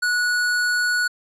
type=tone; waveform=square; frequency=1466 Hz; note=F#6; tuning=16 cents flat; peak=-19 dBFS; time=0.02-1.08 s; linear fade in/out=10 ms; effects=low-pass 10000 Hz 12 dB/octave